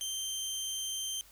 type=tone; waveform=20% pulse; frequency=3136 Hz; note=G7; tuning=in tune; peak=-29 dBFS; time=0.01-1.21 s; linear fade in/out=0 ms; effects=added 50 Hz sine -63 dBFS peak until 1.31 s + white hiss -59 dBFS RMS until 1.31 s